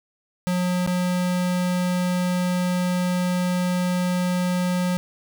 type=tone with dropouts; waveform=square; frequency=180 Hz; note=F#3; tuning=47 cents flat; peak=-21 dBFS; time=0.47-4.97 s; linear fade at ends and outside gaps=0 ms; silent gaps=0.864-0.875 s; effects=none